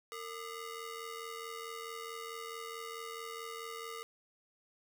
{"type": "ring-modulated tone", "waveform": "sawtooth", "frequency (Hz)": 830.6, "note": "G#5", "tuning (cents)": 0, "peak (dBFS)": -35, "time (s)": [0.12, 4.03], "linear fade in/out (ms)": 0, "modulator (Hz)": 373, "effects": []}